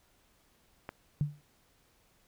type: click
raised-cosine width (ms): 0.5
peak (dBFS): -24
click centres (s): 0.891
type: tone with exponential decay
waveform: sine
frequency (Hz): 146.9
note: D3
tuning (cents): +1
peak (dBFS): -23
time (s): 1.21-1.41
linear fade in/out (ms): 0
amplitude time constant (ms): 42
effects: pink hiss -68 dBFS RMS until 2.27 s